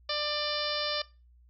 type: harmonic tone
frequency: 594 Hz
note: D5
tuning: 20 cents sharp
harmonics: 1 / 2 / 3 / 4 / 5 / 6 / 7 / 8 / 9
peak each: -35 / -37 / -40 / -41 / -39 / -37 / -38 / -36 / -39 dBFS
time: 0.09-1.02 s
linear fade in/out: 5 ms
effects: noise-tail reverb RT60 0.3 s tail -21 dB re dry + added 60 Hz sine -56 dBFS peak until 1.49 s